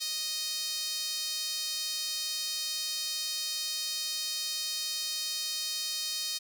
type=tone with high-pass filter; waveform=sawtooth; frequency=622.3 Hz; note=D#5; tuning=in tune; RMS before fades=-34 dBFS; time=0-6.39 s; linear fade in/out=20 ms; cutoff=4400 Hz; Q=2.5; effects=none